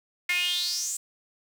sawtooth tone with high-pass filter sweep, 355.7 Hz, F4, 32 cents sharp, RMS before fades -28 dBFS, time 0.29-0.97 s, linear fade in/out 5 ms, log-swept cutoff 2100 to 7900 Hz, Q 7.2, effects none

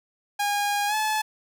sawtooth tone with pitch glide, 817 to 862.1 Hz, G#5 to A5, -29 to -36 cents, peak -19 dBFS, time 0.39-1.22 s, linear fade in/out 10 ms, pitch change +93 cents, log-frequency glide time 0.87-0.95 s, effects none

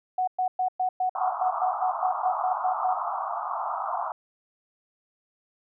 sine tone bursts, 740 Hz, F#5, in tune, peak -22 dBFS, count 14, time 0.18-2.94 s, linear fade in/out 5 ms, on 95 ms, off 110 ms
pink band-pass noise, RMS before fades -30 dBFS, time 1.15-4.12 s, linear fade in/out 2 ms, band 670 to 1300 Hz, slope 96 dB/octave
effects none

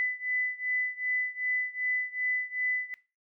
sine beating tone pair, 2000 / 2002.6 Hz, B6 / B6, +21 / +24 cents, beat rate 2.6 Hz, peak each -30 / -32 dBFS, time 0-2.94 s, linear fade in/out 0 ms, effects noise-tail reverb RT60 0.3 s tail -18 dB re dry

